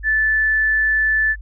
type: tone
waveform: sine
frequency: 1749 Hz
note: A6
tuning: 11 cents flat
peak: -14 dBFS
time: 0.03-1.36 s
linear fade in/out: 50 ms
effects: added 50 Hz sine -31 dBFS peak until 1.41 s